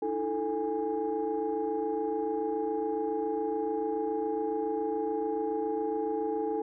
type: tone cluster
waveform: sine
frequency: 304.3 / 331.4 / 439.2 / 821 Hz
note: D#4 / E4 / A4 / G#5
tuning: -38 / +9 / -3 / -20 cents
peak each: -36 / -35 / -30 / -35 dBFS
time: 0.02-6.62 s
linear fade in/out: 5 ms
effects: tanh soft clip ceiling -20 dBFS